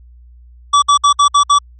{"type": "tone bursts", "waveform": "square", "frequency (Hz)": 1150, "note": "D6", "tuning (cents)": -37, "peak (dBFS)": -7, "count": 6, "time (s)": [0.73, 1.588], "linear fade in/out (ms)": 10, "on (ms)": 93, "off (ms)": 60, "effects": ["added 60 Hz sine -38 dBFS peak until 1.79 s", "MP3 32 kbps"]}